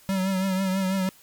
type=tone with vibrato; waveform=square; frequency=190.2 Hz; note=F#3; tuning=48 cents sharp; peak=-23 dBFS; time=0.09-1.09 s; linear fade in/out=0 ms; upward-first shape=triangle; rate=6.1 Hz; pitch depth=54 cents each way; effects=white hiss -54 dBFS RMS until 1.22 s + MP3 96 kbps